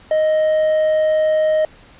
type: tone with quantisation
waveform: triangle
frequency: 622.3 Hz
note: D#5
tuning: in tune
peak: -11 dBFS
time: 0.11-1.65 s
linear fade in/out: 2 ms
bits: 6
effects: pink hiss -46 dBFS RMS until 1.99 s + resampled to 8000 Hz